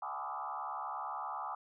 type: tone with frequency modulation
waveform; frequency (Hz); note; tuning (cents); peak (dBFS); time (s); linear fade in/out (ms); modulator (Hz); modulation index
sine; 1010; B5; +39; -37; 0.02-1.55; 5; 70.7; 3.9
effects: none